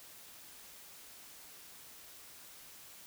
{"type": "silence", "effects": ["white hiss -54 dBFS RMS until 3.06 s"]}